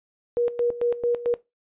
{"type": "tone with tremolo", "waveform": "sine", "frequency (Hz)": 478.5, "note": "A#4", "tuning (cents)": 45, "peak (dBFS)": -19, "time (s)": [0.37, 1.34], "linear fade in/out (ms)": 0, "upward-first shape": "square", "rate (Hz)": 4.5, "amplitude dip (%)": 80, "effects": ["noise-tail reverb RT60 0.2 s tail -18 dB re dry", "resampled to 8000 Hz"]}